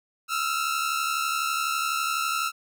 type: tone pair together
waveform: sawtooth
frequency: 1300 / 1372 Hz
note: E6 / F6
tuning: -24 / -31 cents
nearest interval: minor second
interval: 93 cents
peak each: -24 dBFS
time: 0.28-2.52 s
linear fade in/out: 50 ms
effects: none